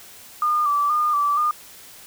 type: tone with vibrato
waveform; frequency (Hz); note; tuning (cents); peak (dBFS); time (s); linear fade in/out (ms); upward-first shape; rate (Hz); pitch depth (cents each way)
sine; 1187; D6; +18; -17; 0.42-1.51; 2; square; 2.1; 40
effects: white hiss -44 dBFS RMS until 2.06 s

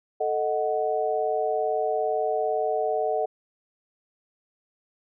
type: chord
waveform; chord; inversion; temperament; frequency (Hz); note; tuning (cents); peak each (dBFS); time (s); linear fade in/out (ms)
sine; D# diminished; second; equal; 440 / 622.3 / 740; A4 / D#5 / F#5; 0 / 0 / 0; -27; 0.2-3.26; 10
effects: none

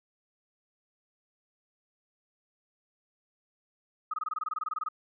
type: tone bursts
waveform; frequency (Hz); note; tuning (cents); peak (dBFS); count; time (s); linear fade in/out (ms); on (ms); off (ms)
sine; 1260; D#6; +21; -29; 16; 4.11-4.887; 5; 27; 23
effects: none

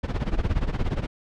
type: noise with tremolo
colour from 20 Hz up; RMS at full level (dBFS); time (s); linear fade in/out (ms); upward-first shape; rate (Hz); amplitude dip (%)
brown; -21; 0.03-1.07; 10; sine; 17; 85
effects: low-pass 4000 Hz 12 dB/octave

